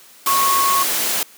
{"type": "tone in noise", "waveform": "sine", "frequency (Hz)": 1100, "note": "C#6", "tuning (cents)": -14, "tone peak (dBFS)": -15, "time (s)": [0.27, 0.83], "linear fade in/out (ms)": 2, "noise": "white", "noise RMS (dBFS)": -20, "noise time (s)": [0.26, 1.23], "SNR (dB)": 2, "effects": ["white hiss -46 dBFS RMS until 1.37 s", "high-pass 200 Hz 12 dB/octave"]}